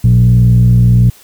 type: tone with frequency modulation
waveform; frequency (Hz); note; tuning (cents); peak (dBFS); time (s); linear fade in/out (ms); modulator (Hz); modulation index
sine; 118.1; A#2; +23; -3; 0.04-1.1; 5; 61.1; 0.69
effects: tanh soft clip ceiling 0 dBFS + white hiss -42 dBFS RMS until 1.23 s